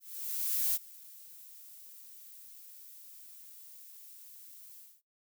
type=noise with ADSR envelope; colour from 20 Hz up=violet; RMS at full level=-29 dBFS; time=0-5.02 s; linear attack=750 ms; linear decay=30 ms; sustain=-23 dB; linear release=230 ms; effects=noise-tail reverb RT60 0.2 s tail -24 dB re dry